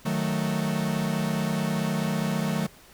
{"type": "chord", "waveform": "45% pulse", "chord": "D# diminished", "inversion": "none", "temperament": "equal", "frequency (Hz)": [155.56, 185, 220], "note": ["D#3", "F#3", "A3"], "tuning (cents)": [0, 0, 0], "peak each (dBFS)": -29, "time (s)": [0.05, 2.67], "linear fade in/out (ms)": 10, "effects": ["pink hiss -52 dBFS RMS until 2.93 s"]}